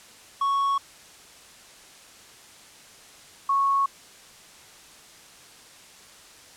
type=tone pair in turn; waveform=triangle / sine; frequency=1108.7 / 1103.7 Hz; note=C#6 / C#6; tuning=0 / -8 cents; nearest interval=unison; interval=8 cents; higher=first; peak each=-19 / -19 dBFS; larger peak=neither; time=0.41-0.78 / 3.49-3.86 s; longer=neither; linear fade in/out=5 ms; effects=white hiss -49 dBFS RMS until 6.56 s + low-pass 9000 Hz 12 dB/octave